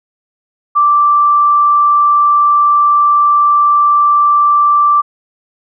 sine tone, 1172 Hz, D6, 4 cents flat, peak -6 dBFS, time 0.75-5.02 s, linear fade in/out 20 ms, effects none

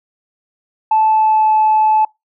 sine tone with pitch glide, 873 to 865.5 Hz, A5 to A5, -14 to -29 cents, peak -8 dBFS, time 0.91-2.05 s, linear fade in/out 5 ms, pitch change -15 cents, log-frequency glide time 1.05-1.53 s, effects noise-tail reverb RT60 0.2 s tail -26 dB re dry + tanh soft clip ceiling -5 dBFS

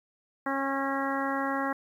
harmonic tone, 273.1 Hz, C#4, 26 cents flat, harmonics 1 / 2 / 3 / 4 / 5 / 6 / 7, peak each -32 / -35 / -34 / -34 / -37 / -37 / -38 dBFS, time 0.46-1.73 s, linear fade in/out 5 ms, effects 10-bit

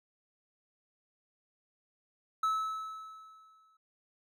triangle tone with exponential decay, 1300 Hz, E6, 24 cents flat, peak -24 dBFS, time 2.43-3.77 s, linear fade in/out 5 ms, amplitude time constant 290 ms, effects none

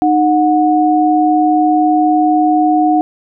sine tone pair together, 307.5 / 731.4 Hz, D#4 / F#5, -20 / -20 cents, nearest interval octave + minor third, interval 1500 cents, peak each -11 dBFS, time 0.02-3.01 s, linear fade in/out 0 ms, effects none

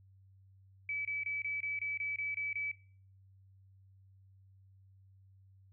sine tone bursts, 2296 Hz, D7, 40 cents flat, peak -34 dBFS, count 10, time 0.89-2.715 s, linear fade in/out 2 ms, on 160 ms, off 25 ms, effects noise-tail reverb RT60 0.5 s tail -20 dB re dry + added 96 Hz sine -59 dBFS peak until 5.72 s

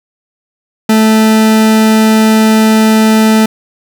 40% pulse tone, 219.1 Hz, A3, 7 cents flat, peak -4 dBFS, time 0.89-3.46 s, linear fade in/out 5 ms, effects none

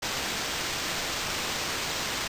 violet noise with sample-and-hold, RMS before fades -31 dBFS, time 0.02-2.28 s, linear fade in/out 10 ms, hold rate 11025 Hz, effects resampled to 32000 Hz

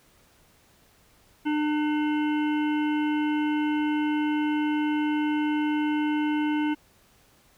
harmonic tone with a mistuned harmonic, 300 Hz, D4, 37 cents sharp, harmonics 1 / 3 / 5 / 7 / 9 / 10, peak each -23 / -33 / -37 / -40 / -42 / -43 dBFS, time 1.45-6.75 s, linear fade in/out 20 ms, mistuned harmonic 7, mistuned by +23 cents, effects pink hiss -60 dBFS RMS until 7.57 s

